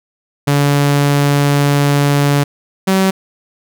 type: tone pair in turn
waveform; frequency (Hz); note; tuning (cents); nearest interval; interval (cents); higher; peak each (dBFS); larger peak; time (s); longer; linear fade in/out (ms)
sawtooth; 143 / 190.88; D3 / G3; -46 / -46; perfect fourth; 500; second; -6; neither; 0.47-2.44 / 2.87-3.11; first; 10
effects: none